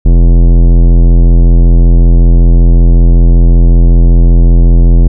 sine tone with tanh clipping, 42.65 Hz, F1, 40 cents flat, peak -3 dBFS, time 0.05-5.08 s, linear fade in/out 10 ms, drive 17 dB, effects none

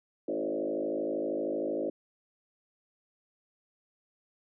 sine tone with frequency modulation, 440 Hz, A4, in tune, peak -29 dBFS, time 0.28-1.9 s, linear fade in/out 5 ms, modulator 52.9 Hz, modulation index 3.1, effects none

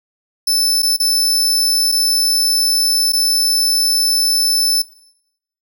sawtooth tone with dropouts, 5274 Hz, E8, in tune, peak -10 dBFS, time 0.47-4.82 s, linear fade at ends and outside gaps 5 ms, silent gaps 0.822-0.829 / 0.965-0.999 / 1.918-1.922 / 3.122-3.132 s, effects noise-tail reverb RT60 0.8 s tail -19 dB re dry

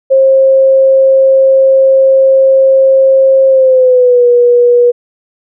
sine tone with pitch glide, 534 to 484.1 Hz, C5 to B4, +35 to -35 cents, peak -3 dBFS, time 0.1-4.92 s, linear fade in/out 20 ms, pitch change -170 cents, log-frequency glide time 3.48-4.27 s, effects none

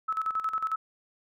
sine tone with tremolo, 1300 Hz, E6, 24 cents flat, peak -25 dBFS, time 0.08-0.76 s, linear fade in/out 10 ms, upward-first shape square, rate 11 Hz, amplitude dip 70%, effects none

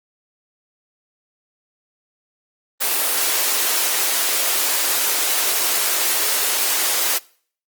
white high-pass noise, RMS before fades -19 dBFS, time 2.8-7.19 s, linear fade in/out 20 ms, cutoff 330 Hz, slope 24 dB/octave, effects noise-tail reverb RT60 0.5 s tail -23 dB re dry + Opus 24 kbps

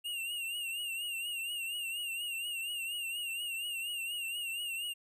square tone with vibrato, 2794 Hz, F7, in tune, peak -36 dBFS, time 0.04-4.94 s, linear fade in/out 20 ms, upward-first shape triangle, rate 4.2 Hz, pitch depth 83 cents each way, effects none

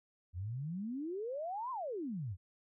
sine exponential two-way sweep, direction up then down, 82.41 to 1071 to 82.41 Hz, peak -37 dBFS, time 0.33-2.37 s, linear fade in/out 50 ms, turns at 1.71 s, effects none

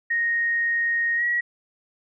sine tone with pitch glide, 1864.7 to 1916 Hz, A#6 to A#6, 0 to +47 cents, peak -20 dBFS, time 0.1-1.41 s, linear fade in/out 10 ms, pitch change +47 cents, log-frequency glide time 1.16-1.24 s, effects none

